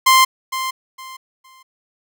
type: tone with echo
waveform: sawtooth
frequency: 1046.5 Hz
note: C6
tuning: in tune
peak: -5 dBFS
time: 0.06-0.25 s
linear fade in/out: 10 ms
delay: 460 ms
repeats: 3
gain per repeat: -12 dB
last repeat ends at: 1.63 s
effects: none